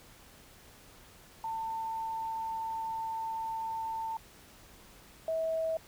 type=tone pair in turn; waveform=sine; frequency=896 / 646.5 Hz; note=A5 / E5; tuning=+31 / -34 cents; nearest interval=tritone; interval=565 cents; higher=first; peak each=-33 / -29 dBFS; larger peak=second; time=1.44-4.17 / 5.28-5.77 s; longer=first; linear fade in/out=2 ms; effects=pink hiss -56 dBFS RMS until 5.87 s